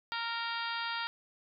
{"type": "harmonic tone with a mistuned harmonic", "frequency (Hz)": 463.4, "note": "A#4", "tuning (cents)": -10, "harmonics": [2, 3, 4, 5, 6, 7, 8, 9, 10], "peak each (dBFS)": [-39, -38, -42, -46, -45, -44, -44, -49, -45], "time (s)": [0.12, 1.07], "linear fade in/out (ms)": 0, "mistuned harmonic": 10, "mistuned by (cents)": 26, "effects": []}